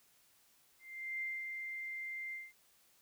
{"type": "tone with ADSR envelope", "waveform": "sine", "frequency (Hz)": 2093, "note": "C7", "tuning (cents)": 0, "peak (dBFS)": -36, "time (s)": [0.79, 2.53], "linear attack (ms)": 420, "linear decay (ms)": 220, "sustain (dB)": -4, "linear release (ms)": 200, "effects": ["white hiss -69 dBFS RMS until 3.01 s"]}